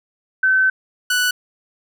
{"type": "tone pair in turn", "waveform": ["sine", "sawtooth"], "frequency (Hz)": [1530, 1482.2], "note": ["G6", "F#6"], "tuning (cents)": [-42, 3], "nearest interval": "minor second", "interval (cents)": 55, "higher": "first", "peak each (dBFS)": -12, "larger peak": "neither", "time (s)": [[0.43, 0.7], [1.1, 1.31]], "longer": "first", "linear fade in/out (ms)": 5, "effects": []}